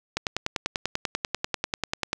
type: click train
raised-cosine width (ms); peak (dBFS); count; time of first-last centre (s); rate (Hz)
0.2; -8; 21; 0.17-2.131; 10.2
effects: none